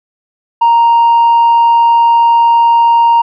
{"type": "tone with tanh clipping", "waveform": "triangle", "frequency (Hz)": 932.3, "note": "A#5", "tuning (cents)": 0, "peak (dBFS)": -5, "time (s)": [0.61, 3.22], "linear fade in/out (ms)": 10, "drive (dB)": 6, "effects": []}